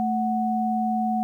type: tone pair together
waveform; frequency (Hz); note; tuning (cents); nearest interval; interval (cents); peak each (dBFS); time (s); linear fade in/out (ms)
sine; 220.6 / 740; A3 / F#5; +5 / 0; octave + major sixth; 2095; -24; 0-1.23; 0
effects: 10-bit